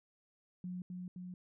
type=tone with echo; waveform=sine; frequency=180.7 Hz; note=F#3; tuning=41 cents flat; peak=-39 dBFS; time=0.64-0.82 s; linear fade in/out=2 ms; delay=260 ms; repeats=2; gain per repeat=-2 dB; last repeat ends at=1.34 s; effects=none